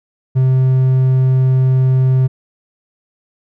triangle tone, 130.2 Hz, C3, 8 cents flat, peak -7 dBFS, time 0.35-2.28 s, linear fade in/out 20 ms, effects none

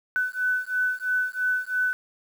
sine beating tone pair, 1500 / 1503 Hz, F#6 / F#6, +23 / +27 cents, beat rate 3 Hz, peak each -26 dBFS, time 0.16-1.93 s, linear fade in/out 0 ms, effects 8-bit

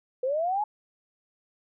sine linear sweep, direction up, 493.9 to 860 Hz, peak -24 dBFS, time 0.23-0.64 s, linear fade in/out 5 ms, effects none

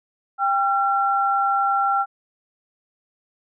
sine tone pair together, 793.1 / 1362 Hz, G5 / F6, +20 / -44 cents, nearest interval major sixth, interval 936 cents, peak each -20 dBFS, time 0.38-2.06 s, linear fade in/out 50 ms, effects none

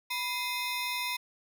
20% pulse ring-modulated tone, 1533 Hz, G6, 39 cents flat, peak -23 dBFS, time 0.1-1.17 s, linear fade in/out 10 ms, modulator 551 Hz, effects none

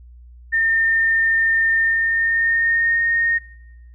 sine tone with pitch glide, 1813 to 1846.8 Hz, A#6 to A#6, -49 to -17 cents, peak -15 dBFS, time 0.52-3.39 s, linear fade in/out 20 ms, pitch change +32 cents, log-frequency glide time 1.77-3.02 s, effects noise-tail reverb RT60 0.8 s tail -18 dB re dry + added 60 Hz sine -40 dBFS peak until 3.94 s

